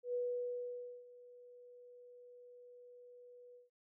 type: tone with ADSR envelope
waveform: sine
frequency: 489.9 Hz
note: B4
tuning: 14 cents flat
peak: -34 dBFS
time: 0.03-3.7 s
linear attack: 110 ms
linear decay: 900 ms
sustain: -21 dB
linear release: 150 ms
effects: none